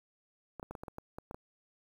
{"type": "clicks", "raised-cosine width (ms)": 1, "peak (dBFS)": -28, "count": 10, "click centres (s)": [0.597, 0.629, 0.71, 0.752, 0.835, 0.882, 0.984, 1.185, 1.311, 1.345], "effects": ["9-bit"]}